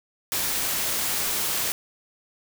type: noise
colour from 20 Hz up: white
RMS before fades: -26 dBFS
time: 0.32-1.72 s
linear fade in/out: 0 ms
effects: none